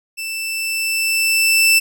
sawtooth tone with level ramp, 2658 Hz, E7, 14 cents sharp, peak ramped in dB -21 to -6 dBFS, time 0.17-1.8 s, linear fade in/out 20 ms, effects none

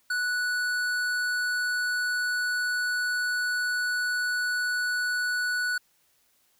sine tone with tanh clipping, 1477 Hz, F#6, 3 cents flat, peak -27 dBFS, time 0.1-5.78 s, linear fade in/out 5 ms, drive 15 dB, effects white hiss -67 dBFS RMS until 6.59 s

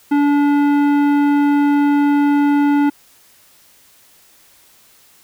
sine tone with tanh clipping, 288 Hz, D4, 34 cents flat, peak -13 dBFS, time 0.11-2.9 s, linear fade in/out 10 ms, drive 14 dB, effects white hiss -50 dBFS RMS until 5.23 s

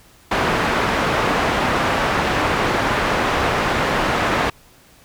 white low-pass noise, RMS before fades -19 dBFS, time 0.31-4.5 s, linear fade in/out 5 ms, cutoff 1500 Hz, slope 12 dB/octave, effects pink hiss -50 dBFS RMS until 5.04 s

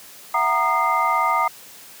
sine tone cluster, 676 / 751 / 932 / 1224 / 2086 Hz, E5 / F#5 / A#5 / D#6 / C7, +43 / +26 / -1 / -29 / -6 cents, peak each -28 / -26 / -21 / -20 / -27 dBFS, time 0.34-1.48 s, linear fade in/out 5 ms, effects white hiss -43 dBFS RMS until 2 s + high-pass 100 Hz 12 dB/octave

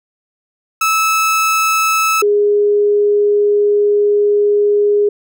30% pulse / sine tone pair in turn, 1305 / 412.4 Hz, E6 / G#4, -18 / -12 cents, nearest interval octave + minor sixth, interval 1994 cents, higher first, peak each -9 dBFS, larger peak neither, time 0.81-2.22 / 2.22-5.09 s, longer second, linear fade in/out 5 ms, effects none

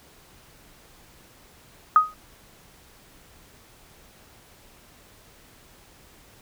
sine tone with exponential decay, 1252 Hz, D#6, 10 cents sharp, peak -8 dBFS, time 1.96-2.14 s, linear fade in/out 1 ms, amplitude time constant 38 ms, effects pink hiss -53 dBFS RMS until 6.41 s

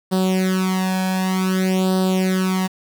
sawtooth tone with flanger, 187.2 Hz, F#3, 20 cents sharp, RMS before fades -19 dBFS, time 0.11-2.68 s, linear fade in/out 20 ms, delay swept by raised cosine 0.22 to 1.22 ms, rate 0.54 Hz, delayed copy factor +0.85, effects 7-bit

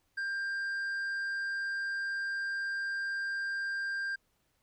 sine tone with tanh clipping, 1591 Hz, G6, 25 cents sharp, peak -33 dBFS, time 0.17-4.16 s, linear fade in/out 10 ms, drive 5 dB, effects pink hiss -75 dBFS RMS until 4.62 s

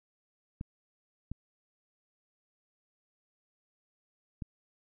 clicks, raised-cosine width 5 ms, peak -25 dBFS, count 3, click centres 0.611 / 1.316 / 4.422 s, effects none

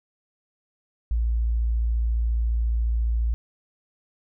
sine tone, 57.2 Hz, A#1, 32 cents flat, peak -20 dBFS, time 1.11-3.34 s, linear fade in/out 0 ms, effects none

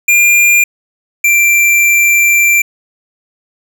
square tone pair in turn, 2400 / 2356 Hz, D7 / D7, +37 / +5 cents, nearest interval unison, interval 32 cents, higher first, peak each -6 / -7 dBFS, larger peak first, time 0.08-0.64 / 1.24-2.62 s, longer second, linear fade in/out 5 ms, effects none

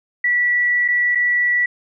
sine tone with dropouts, 1951 Hz, B6, 22 cents flat, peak -14 dBFS, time 0.24-1.66 s, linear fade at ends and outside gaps 5 ms, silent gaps 0.88-0.884 / 1.15-1.154 s, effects none

